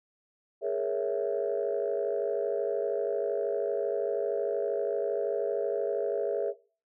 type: chord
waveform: sine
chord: A# half-diminished seventh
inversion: third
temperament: equal with one note detuned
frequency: 413.4 / 466.2 / 554.4 / 659.3 Hz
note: G#4 / A#4 / C#5 / E5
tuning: -8 / 0 / 0 / 0 cents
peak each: -31 / -32 / -32 / -32 dBFS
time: 0.61-6.54 s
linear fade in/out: 50 ms
effects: noise-tail reverb RT60 0.4 s tail -20 dB re dry + tanh soft clip ceiling -19 dBFS